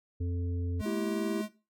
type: harmonic tone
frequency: 87.6 Hz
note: F2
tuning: 6 cents sharp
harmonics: 1 / 3 / 5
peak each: -30 / -40 / -44 dBFS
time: 0.2-0.82 s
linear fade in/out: 10 ms
type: tone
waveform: square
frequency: 212.2 Hz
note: G#3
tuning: 38 cents sharp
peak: -33 dBFS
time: 0.79-1.49 s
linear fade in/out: 50 ms
type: chord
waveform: triangle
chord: E diminished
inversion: second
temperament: equal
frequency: 233.1 / 329.6 / 392 Hz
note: Bb3 / E4 / G4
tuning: 0 / 0 / 0 cents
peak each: -37 / -32 / -34 dBFS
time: 0.85-1.42 s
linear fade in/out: 10 ms
effects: noise-tail reverb RT60 0.3 s tail -17 dB re dry